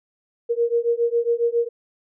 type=beating tone pair; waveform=sine; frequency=466.2 / 473.5 Hz; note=A#4 / A#4; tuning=0 / +27 cents; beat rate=7.3 Hz; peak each=-21 / -21 dBFS; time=0.49-1.69 s; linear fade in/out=20 ms; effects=none